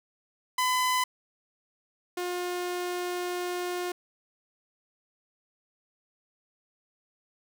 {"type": "tone pair in turn", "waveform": "sawtooth", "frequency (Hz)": [1009, 356.7], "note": ["B5", "F4"], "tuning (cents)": [37, 37], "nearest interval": "octave + tritone", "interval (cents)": 1800, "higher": "first", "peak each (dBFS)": [-20, -26], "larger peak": "first", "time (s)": [[0.58, 1.04], [2.17, 3.92]], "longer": "second", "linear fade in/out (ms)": 5, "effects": []}